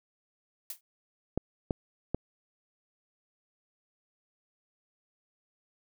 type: noise with exponential decay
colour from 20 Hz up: blue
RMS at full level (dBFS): -34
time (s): 0.7-0.81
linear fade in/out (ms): 2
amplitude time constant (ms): 22
type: clicks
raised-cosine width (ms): 2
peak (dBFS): -15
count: 3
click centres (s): 1.376 / 1.708 / 2.146
effects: none